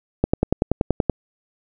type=click train; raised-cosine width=2 ms; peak=-3 dBFS; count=10; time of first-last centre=0.24-1.097 s; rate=10.5 Hz; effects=none